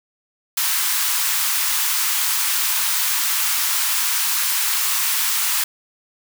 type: high-pass noise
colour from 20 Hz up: white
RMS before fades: -20 dBFS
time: 0.57-5.64 s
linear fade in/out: 5 ms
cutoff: 880 Hz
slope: 48 dB/octave
effects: none